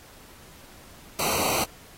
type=noise with comb filter; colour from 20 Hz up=pink; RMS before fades=-26 dBFS; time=1.19-1.64 s; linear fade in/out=2 ms; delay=0.58 ms; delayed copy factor=-0.95; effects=pink hiss -50 dBFS RMS until 1.97 s + AAC 48 kbps